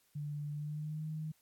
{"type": "tone with pitch glide", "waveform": "sine", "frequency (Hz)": [147.2, 155.77], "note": ["D3", "D#3"], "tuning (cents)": [4, 2], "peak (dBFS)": -37, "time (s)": [0.15, 1.32], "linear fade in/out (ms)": 10, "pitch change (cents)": 98, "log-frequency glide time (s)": [0.52, 1.06], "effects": ["white hiss -72 dBFS RMS until 1.41 s", "AAC 64 kbps"]}